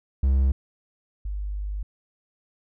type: tone pair in turn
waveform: triangle / sine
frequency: 66.8 / 50.19 Hz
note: C2 / G1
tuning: +36 / +42 cents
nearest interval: perfect fourth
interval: 494 cents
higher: first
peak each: -15 / -27 dBFS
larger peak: first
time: 0.23-0.52 / 1.25-1.83 s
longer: second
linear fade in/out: 5 ms
effects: none